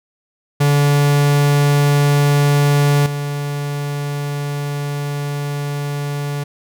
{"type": "tone with level steps", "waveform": "45% pulse", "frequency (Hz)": 144.1, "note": "D3", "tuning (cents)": -33, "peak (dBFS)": [-11, -20], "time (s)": [0.6, 6.44], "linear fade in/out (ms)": 10, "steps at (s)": 3.06, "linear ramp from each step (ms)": 2, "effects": []}